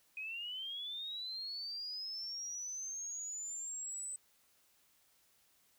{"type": "linear sweep", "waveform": "sine", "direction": "up", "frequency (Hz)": [2489, 8090], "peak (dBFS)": -40, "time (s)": [0.17, 4.16], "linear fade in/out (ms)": 2, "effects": ["white hiss -71 dBFS RMS until 5.78 s"]}